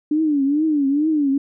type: tone with vibrato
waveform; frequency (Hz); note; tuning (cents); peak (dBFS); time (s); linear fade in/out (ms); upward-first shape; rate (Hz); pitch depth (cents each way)
sine; 293.7; D4; 0; -15; 0.11-1.38; 5; triangle; 2.3; 160
effects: none